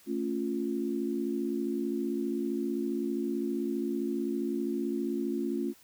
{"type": "chord", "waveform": "sine", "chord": "A augmented", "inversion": "none", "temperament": "equal with one note detuned", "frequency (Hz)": [221.9, 277.2, 349.2], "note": ["A3", "C#4", "E#4"], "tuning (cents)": [15, 0, 0], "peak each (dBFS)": [-34, -33, -33], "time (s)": [0.06, 5.74], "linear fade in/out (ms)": 50, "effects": ["white hiss -59 dBFS RMS until 5.83 s"]}